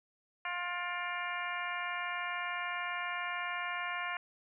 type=harmonic tone with a mistuned harmonic; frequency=353.2 Hz; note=F4; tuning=20 cents sharp; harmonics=2 / 3 / 4 / 5 / 6 / 7 / 8; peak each=-43 / -40 / -42 / -41 / -44 / -43 / -47 dBFS; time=0.45-4.17 s; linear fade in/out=2 ms; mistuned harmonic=7; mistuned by=-71 cents; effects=none